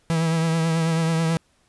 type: tone with vibrato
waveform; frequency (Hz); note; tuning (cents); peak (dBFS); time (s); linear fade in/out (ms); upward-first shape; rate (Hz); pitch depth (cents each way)
45% pulse; 163.4; E3; -15; -19; 0.1-1.37; 0; triangle; 9.2; 39
effects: pink hiss -63 dBFS RMS until 1.68 s + resampled to 24000 Hz